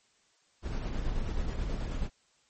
brown noise with tremolo, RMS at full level -31 dBFS, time 0.62-2.1 s, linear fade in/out 50 ms, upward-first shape square, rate 9.3 Hz, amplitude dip 30%, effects white hiss -68 dBFS RMS until 2.49 s + MP3 32 kbps

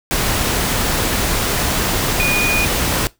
sine tone in noise, 2456 Hz, D#7, 23 cents flat, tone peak -15 dBFS, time 2.2-2.65 s, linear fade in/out 0 ms, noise pink, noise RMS -18 dBFS, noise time 0.11-3.07 s, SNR 0 dB, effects noise-tail reverb RT60 0.2 s tail -20 dB re dry

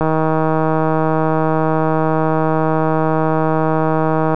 click train, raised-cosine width 1 ms, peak -3 dBFS, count 686, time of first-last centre 0.01-4.345 s, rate 158 Hz, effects none

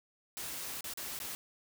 white noise with dropouts, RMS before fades -41 dBFS, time 0.37-1.35 s, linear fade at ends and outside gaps 0 ms, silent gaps 0.808-0.842 / 0.936-0.974 / 1.19-1.201 s, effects none

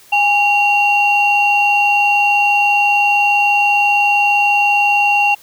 sine tone pair together, 819 / 2755 Hz, G#5 / F7, -24 / -24 cents, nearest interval octave + major sixth, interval 2100 cents, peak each -12 dBFS, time 0.12-5.35 s, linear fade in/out 10 ms, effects tanh soft clip ceiling -4 dBFS + white hiss -45 dBFS RMS until 5.42 s

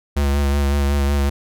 square tone with vibrato, 70.6 Hz, C#2, 32 cents sharp, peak -16 dBFS, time 0.16-1.3 s, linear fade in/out 10 ms, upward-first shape sine, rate 5.4 Hz, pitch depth 30 cents each way, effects none

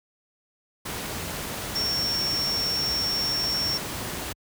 sine tone in noise, 5480 Hz, F8, 34 cents flat, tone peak -24 dBFS, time 1.75-3.78 s, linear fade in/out 10 ms, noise pink, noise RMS -32 dBFS, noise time 0.85-4.33 s, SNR +5 dB, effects high-pass 60 Hz 12 dB/octave

